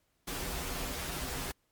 pink noise with comb filter, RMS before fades -37 dBFS, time 0.27-1.52 s, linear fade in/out 10 ms, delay 9.2 ms, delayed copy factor -0.75, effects pink hiss -75 dBFS RMS until 1.71 s + MP3 96 kbps

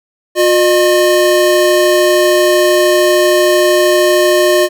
square tone pair together, 358.2 / 608 Hz, F4 / D#5, +44 / -40 cents, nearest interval major sixth, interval 916 cents, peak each -11 dBFS, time 0.35-4.69 s, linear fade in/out 50 ms, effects none

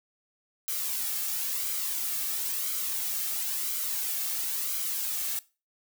blue noise with flanger, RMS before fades -31 dBFS, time 0.68-5.39 s, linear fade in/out 0 ms, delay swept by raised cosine 1.1 to 2.07 ms, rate 0.98 Hz, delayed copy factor -0.5, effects noise-tail reverb RT60 0.3 s tail -20 dB re dry

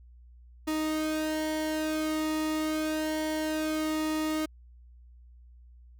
sawtooth tone with flanger, 311.2 Hz, D#4, in tune, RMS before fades -30 dBFS, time 0.67-4.46 s, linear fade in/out 10 ms, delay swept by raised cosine 1.9 to 2.44 ms, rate 0.58 Hz, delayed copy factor -0.65, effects added 60 Hz sine -50 dBFS peak until 5.99 s

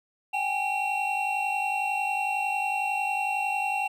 triangle tone cluster, 774 / 825 / 2729 Hz, G5 / G#5 / F7, -22 / -12 / -41 cents, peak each -28 / -28 / -28 dBFS, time 0.33-3.88 s, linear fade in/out 10 ms, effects none

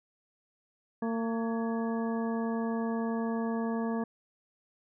harmonic tone with a mistuned harmonic, 227.7 Hz, A#3, 40 cents flat, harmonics 1 / 2 / 3 / 4 / 5 / 7, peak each -30 / -36 / -40 / -42 / -44 / -47 dBFS, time 1.02-4.04 s, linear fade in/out 5 ms, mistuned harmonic 7, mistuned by +83 cents, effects none

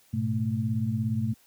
sine tone cluster, 105.5 / 122.6 / 220.4 Hz, G#2 / B2 / A3, +28 / -12 / +3 cents, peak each -29 dBFS, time 0.13-1.34 s, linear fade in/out 10 ms, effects white hiss -61 dBFS RMS until 1.46 s + high-pass 60 Hz 12 dB/octave

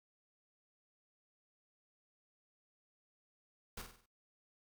pink noise with echo, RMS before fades -45 dBFS, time 3.77-3.82 s, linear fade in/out 5 ms, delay 48 ms, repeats 5, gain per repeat -6 dB, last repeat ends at 4.06 s, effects noise-tail reverb RT60 0.3 s tail -26 dB re dry

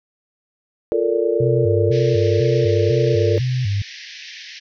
sine chord, Bb major seventh, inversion second, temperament just, 349.6 / 437 / 466.2 / 582.7 Hz, F4 / A4 / Bb4 / D5, +2 / -12 / 0 / -14 cents, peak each -22 / -20 / -20 / -24 dBFS, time 0.92-3.38 s, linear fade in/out 0 ms
sine tone with vibrato, 113.2 Hz, A2, 50 cents sharp, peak -17 dBFS, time 1.4-3.82 s, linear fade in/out 5 ms, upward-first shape square, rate 2 Hz, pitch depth 200 cents each way
pink band-pass noise, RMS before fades -37 dBFS, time 1.91-4.6 s, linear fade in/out 20 ms, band 1700 to 5900 Hz, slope 96 dB/octave
effects none

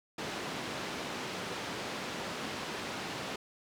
pink band-pass noise, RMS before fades -39 dBFS, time 0.18-3.36 s, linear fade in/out 5 ms, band 190 to 4900 Hz, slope 12 dB/octave, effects none

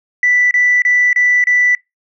sine tone bursts, 1975.5 Hz, B6, in tune, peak -8 dBFS, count 5, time 0.23-1.75 s, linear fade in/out 2 ms, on 280 ms, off 30 ms, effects noise-tail reverb RT60 0.2 s tail -25 dB re dry + tanh soft clip ceiling -4 dBFS

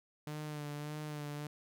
sawtooth tone with vibrato, 149.2 Hz, D3, 28 cents sharp, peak -36 dBFS, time 0.27-1.47 s, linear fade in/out 2 ms, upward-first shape sine, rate 1.7 Hz, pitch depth 33 cents each way, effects none

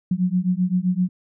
sine beating tone pair, 178.1 / 185.8 Hz, F3 / F#3, +34 / +7 cents, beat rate 7.7 Hz, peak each -21 / -21 dBFS, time 0.11-1.09 s, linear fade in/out 5 ms, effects none

